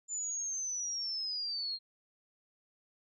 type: linear sweep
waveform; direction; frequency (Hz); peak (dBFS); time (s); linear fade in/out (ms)
sine; down; 7100 to 4186; -34; 0.08-1.79; 50
effects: none